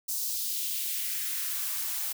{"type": "noise with high-pass filter sweep", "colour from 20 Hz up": "blue", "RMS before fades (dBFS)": -32, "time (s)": [0.08, 2.13], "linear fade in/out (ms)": 10, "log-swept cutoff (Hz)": [5700, 680], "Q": 1.5, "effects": []}